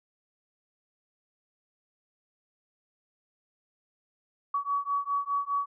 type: beating tone pair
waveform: sine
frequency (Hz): 1130 / 1134.9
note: C#6 / C#6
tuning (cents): +33 / +40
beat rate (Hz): 4.9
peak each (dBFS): -30 / -30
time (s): 4.54-5.66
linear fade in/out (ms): 5
effects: none